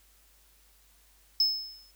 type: tone with exponential decay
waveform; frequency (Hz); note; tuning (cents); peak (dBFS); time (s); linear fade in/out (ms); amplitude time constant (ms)
triangle; 5210; E8; -21; -18; 1.4-1.91; 2; 110
effects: added 50 Hz sine -63 dBFS peak until 1.95 s + white hiss -63 dBFS RMS until 1.95 s